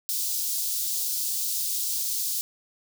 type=high-pass noise; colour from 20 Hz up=white; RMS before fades=-28 dBFS; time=0.09-2.41 s; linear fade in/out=0 ms; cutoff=4200 Hz; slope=24 dB/octave; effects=none